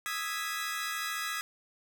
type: chord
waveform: sawtooth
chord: E major seventh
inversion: third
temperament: equal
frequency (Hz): 1244.5 / 1318.5 / 1661.2 / 1975.5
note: D#6 / E6 / G#6 / B6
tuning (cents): 0 / 0 / 0 / 0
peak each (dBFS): -35 / -37 / -34 / -35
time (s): 0.06-1.41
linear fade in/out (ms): 0
effects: none